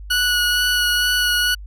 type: tone with vibrato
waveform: 20% pulse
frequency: 1466 Hz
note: F#6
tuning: 16 cents flat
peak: -11 dBFS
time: 0.1-1.55 s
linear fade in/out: 10 ms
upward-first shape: sine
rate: 2.2 Hz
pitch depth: 13 cents each way
effects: added 50 Hz sine -32 dBFS peak until 1.66 s